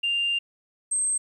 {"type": "tone pair in turn", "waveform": "sine", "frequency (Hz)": [2794, 8334], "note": ["F7", "C9"], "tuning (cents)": [0, -8], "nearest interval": "octave + perfect fifth", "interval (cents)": 1892, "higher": "second", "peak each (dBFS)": -21, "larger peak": "neither", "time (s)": [[0.03, 0.39], [0.91, 1.18]], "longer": "first", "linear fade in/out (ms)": 10, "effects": ["tanh soft clip ceiling -18 dBFS", "10-bit"]}